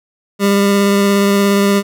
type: tone with vibrato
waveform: 25% pulse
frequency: 200.1 Hz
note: G3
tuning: 36 cents sharp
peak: -6 dBFS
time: 0.39-1.83 s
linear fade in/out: 50 ms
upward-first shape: sine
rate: 17 Hz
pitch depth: 11 cents each way
effects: none